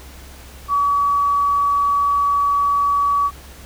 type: tone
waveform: sine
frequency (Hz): 1138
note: C#6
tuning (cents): +45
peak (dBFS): -14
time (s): 0.68-3.31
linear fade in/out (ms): 50
effects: added 66 Hz sine -39 dBFS peak until 3.65 s + pink hiss -42 dBFS RMS until 3.65 s